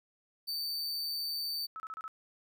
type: tone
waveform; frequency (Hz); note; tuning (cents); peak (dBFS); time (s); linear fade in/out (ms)
45% pulse; 4576; D8; -46; -33; 0.47-1.67; 20
type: tone bursts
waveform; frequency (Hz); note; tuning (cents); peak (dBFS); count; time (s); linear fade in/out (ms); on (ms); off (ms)
sine; 1300; E6; -24; -39; 5; 1.76-2.079; 0; 39; 31
effects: none